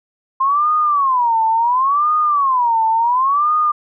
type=tone with vibrato; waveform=sine; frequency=1046.5 Hz; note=C6; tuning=in tune; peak=-12 dBFS; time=0.4-3.72 s; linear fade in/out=10 ms; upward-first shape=sine; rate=0.71 Hz; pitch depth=280 cents each way; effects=none